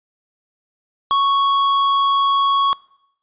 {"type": "tone", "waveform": "square", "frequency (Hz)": 1108.7, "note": "C#6", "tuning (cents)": 0, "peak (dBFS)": -14, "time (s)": [1.11, 2.73], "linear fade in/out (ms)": 0, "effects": ["noise-tail reverb RT60 0.8 s tail -23 dB re dry", "resampled to 8000 Hz"]}